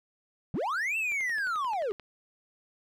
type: linear two-way sweep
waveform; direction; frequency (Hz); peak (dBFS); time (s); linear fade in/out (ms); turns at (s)
triangle; up then down; 116.4 to 2710 to 379.3; -26; 0.54-1.92; 0; 0.97
type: click train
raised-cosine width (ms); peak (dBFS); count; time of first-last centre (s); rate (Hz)
0.3; -31; 11; 1.12-1.997; 11.4
effects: none